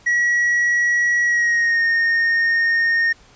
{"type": "tone with pitch glide", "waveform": "triangle", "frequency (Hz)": [1921, 1841.7], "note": ["B6", "A#6"], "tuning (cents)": [-48, -21], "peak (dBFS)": -13, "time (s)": [0.06, 3.13], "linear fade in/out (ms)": 10, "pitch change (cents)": -73, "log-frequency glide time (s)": [1.24, 1.83], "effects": ["pink hiss -50 dBFS RMS until 3.35 s", "resampled to 16000 Hz"]}